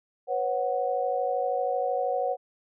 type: chord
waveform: sine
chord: B suspended second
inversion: none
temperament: equal with one note detuned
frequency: 493.9 / 546.7 / 740 Hz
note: B4 / C#5 / F#5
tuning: 0 / -24 / 0 cents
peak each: -30 / -29 / -28 dBFS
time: 0.27-2.37 s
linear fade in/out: 50 ms
effects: none